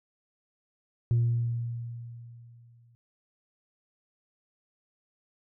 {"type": "tone with exponential decay", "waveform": "sine", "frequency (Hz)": 117.9, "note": "A#2", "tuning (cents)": 20, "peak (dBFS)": -18, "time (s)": [1.11, 2.95], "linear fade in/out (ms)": 0, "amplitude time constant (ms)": 400, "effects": ["tanh soft clip ceiling -19 dBFS"]}